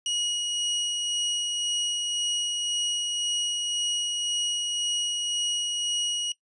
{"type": "tone with tremolo", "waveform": "25% pulse", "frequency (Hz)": 2900, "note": "F#7", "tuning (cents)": -35, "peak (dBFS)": -21, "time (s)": [0.06, 6.32], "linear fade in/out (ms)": 2, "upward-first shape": "sine", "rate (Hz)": 1.9, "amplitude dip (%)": 25, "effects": ["noise-tail reverb RT60 0.1 s tail -20 dB re dry", "resampled to 22050 Hz"]}